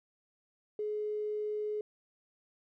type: tone with tanh clipping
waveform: triangle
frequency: 422.5 Hz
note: G#4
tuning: 30 cents sharp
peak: -32 dBFS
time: 0.79-1.81 s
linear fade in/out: 2 ms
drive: 3 dB
effects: none